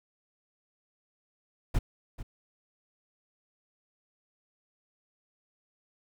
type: noise with echo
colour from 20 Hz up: brown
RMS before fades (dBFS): -24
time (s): 1.74-1.79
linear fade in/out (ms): 10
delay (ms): 440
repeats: 1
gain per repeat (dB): -14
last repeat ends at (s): 2.23
effects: none